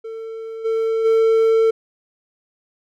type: tone with level steps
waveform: triangle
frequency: 448.4 Hz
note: A4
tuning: 33 cents sharp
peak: -26 / -15 / -10 dBFS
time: 0.04-1.71 s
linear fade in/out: 10 ms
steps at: 0.64 / 1.04 s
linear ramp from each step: 20 ms
effects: none